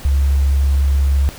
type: tone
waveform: sine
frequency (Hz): 69.1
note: C#2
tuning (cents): -5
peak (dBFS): -11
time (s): 0.05-1.29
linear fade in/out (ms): 0
effects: pink hiss -36 dBFS RMS until 1.38 s